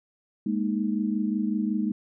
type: chord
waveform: sine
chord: Ab suspended second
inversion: none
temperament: equal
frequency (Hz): 207.7 / 233.1 / 311.1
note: Ab3 / Bb3 / Eb4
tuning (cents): 0 / 0 / 0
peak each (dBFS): -26 / -29 / -30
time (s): 0.46-1.92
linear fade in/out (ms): 5
effects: none

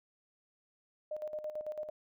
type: tone with tremolo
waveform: sine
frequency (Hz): 610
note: D#5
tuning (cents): -34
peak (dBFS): -35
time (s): 1.11-1.9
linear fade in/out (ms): 5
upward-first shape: square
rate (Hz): 9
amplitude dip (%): 65
effects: none

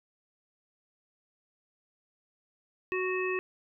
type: harmonic tone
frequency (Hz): 370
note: F#4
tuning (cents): 0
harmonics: 1 / 3 / 5 / 7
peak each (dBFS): -30 / -38 / -37 / -35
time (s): 2.92-3.39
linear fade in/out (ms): 0
effects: none

